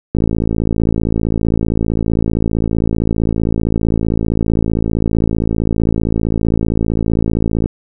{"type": "click train", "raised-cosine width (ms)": 3, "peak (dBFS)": -3, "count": 417, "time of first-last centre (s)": [0.15, 7.659], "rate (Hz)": 55.4, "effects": []}